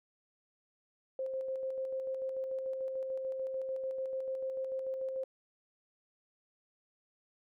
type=tone with tremolo; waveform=sine; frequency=527 Hz; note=C5; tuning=12 cents sharp; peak=-33 dBFS; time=1.19-5.24 s; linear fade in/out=2 ms; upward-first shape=square; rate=6.8 Hz; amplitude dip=30%; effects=none